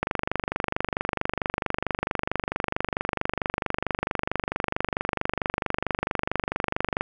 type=click train; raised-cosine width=0.5 ms; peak=-9 dBFS; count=172; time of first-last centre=0.03-7.01 s; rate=24.5 Hz; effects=none